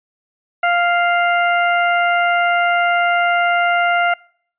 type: tone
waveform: 20% pulse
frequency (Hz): 698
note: F5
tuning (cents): -1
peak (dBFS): -8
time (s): 0.63-4.14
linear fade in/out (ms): 5
effects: noise-tail reverb RT60 0.6 s tail -26 dB re dry + resampled to 8000 Hz